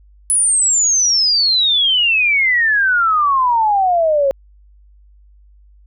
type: exponential sweep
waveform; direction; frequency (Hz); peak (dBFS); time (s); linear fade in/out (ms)
sine; down; 10170 to 535; -11; 0.3-4.31; 0
effects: added 50 Hz sine -44 dBFS peak until 5.86 s